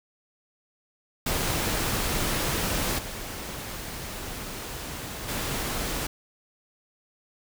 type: noise with level steps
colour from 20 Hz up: pink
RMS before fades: -27 / -36 / -30 dBFS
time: 1.26-6.07 s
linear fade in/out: 5 ms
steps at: 2.98 / 5.28 s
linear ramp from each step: 10 ms
effects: none